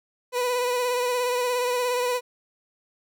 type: tone with vibrato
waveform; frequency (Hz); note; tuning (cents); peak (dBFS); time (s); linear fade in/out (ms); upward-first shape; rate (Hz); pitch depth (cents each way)
30% pulse; 493.9; B4; 0; -20; 0.32-2.21; 50; sine; 17; 31
effects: none